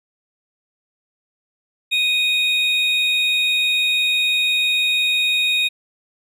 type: tone pair together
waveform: triangle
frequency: 2489 / 3737 Hz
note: D#7 / A#7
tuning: 0 / +4 cents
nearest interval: perfect fifth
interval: 704 cents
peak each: -17 dBFS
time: 1.91-5.69 s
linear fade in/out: 20 ms
effects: none